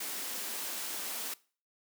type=high-pass noise; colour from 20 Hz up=white; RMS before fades=-38 dBFS; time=0-1.34 s; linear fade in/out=5 ms; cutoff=190 Hz; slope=48 dB/octave; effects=noise-tail reverb RT60 0.4 s tail -21 dB re dry